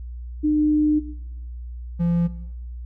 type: tone pair in turn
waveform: sine / triangle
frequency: 302.2 / 171.28 Hz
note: D4 / F3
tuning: +50 / -33 cents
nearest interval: minor seventh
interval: 983 cents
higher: first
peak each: -16 dBFS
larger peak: neither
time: 0.43-1 / 1.99-2.28 s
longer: first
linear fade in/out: 20 ms
effects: noise-tail reverb RT60 0.9 s tail -17 dB re dry + added 60 Hz sine -31 dBFS peak until 2.85 s